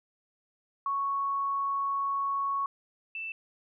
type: tone pair in turn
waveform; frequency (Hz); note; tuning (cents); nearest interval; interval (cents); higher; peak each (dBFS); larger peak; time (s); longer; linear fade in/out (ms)
sine; 1108.7 / 2656; C#6 / E7; 0 / +12; octave + minor third; 1512; second; -27 / -34; first; 0.86-2.66 / 3.15-3.32; first; 2
effects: none